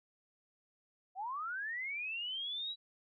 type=linear sweep; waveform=sine; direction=up; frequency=715 to 3931 Hz; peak=-37 dBFS; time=1.15-2.76 s; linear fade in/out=50 ms; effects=none